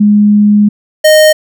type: tone pair in turn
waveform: sine / square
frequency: 207.7 / 618.3 Hz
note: G#3 / D#5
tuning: 0 / -11 cents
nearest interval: octave + perfect fifth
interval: 1889 cents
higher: second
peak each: -3 dBFS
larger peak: neither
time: 0-0.69 / 1.04-1.33 s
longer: first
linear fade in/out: 10 ms
effects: none